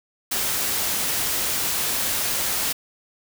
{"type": "noise", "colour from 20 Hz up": "white", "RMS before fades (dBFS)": -24, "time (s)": [0.31, 2.73], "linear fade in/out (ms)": 10, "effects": []}